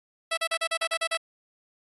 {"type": "tone bursts", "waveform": "10% pulse", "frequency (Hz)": 658, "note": "E5", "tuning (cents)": -3, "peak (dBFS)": -16, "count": 9, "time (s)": [0.31, 1.174], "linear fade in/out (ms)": 10, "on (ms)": 64, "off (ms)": 36, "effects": ["AAC 32 kbps"]}